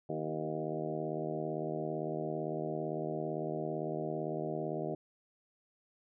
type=harmonic tone with a mistuned harmonic; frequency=77.78 Hz; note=D#2; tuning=in tune; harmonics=2 / 3 / 4 / 5 / 6 / 7 / 8 / 9 / 10; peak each=-41 / -45 / -42 / -40 / -43 / -50 / -41 / -44 / -54 dBFS; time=0.09-4.95 s; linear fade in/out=5 ms; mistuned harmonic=4; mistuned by=+37 cents; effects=none